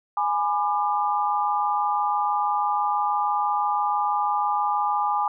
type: chord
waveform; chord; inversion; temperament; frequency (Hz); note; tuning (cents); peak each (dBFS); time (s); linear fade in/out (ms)
sine; G# diminished; none; just; 830.6 / 996.7 / 1196.1; G#5 / B5 / D6; 0 / +16 / +31; -23 / -27 / -26; 0.17-5.28; 2
effects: none